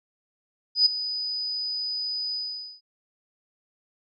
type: tone with ADSR envelope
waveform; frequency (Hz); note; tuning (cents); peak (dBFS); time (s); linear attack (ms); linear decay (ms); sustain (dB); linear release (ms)
sine; 4978; D#8; 0; -13; 0.75-2.81; 110; 8; -14; 470
effects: none